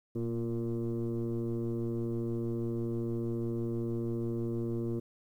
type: tone with frequency modulation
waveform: sine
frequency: 233.1 Hz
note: A#3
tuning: in tune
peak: -29 dBFS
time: 0.15-5 s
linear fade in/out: 10 ms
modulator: 115 Hz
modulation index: 1.5
effects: tanh soft clip ceiling -28 dBFS + 11-bit